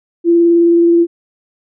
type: tone with vibrato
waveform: sine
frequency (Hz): 340.1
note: F4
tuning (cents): -46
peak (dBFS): -6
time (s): 0.24-1.07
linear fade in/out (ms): 50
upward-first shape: square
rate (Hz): 19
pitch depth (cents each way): 10
effects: none